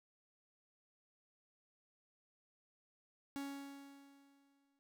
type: tone with exponential decay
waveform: 45% pulse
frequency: 278.5 Hz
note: C#4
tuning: 8 cents sharp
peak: -40 dBFS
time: 3.36-4.79 s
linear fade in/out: 0 ms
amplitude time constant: 310 ms
effects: none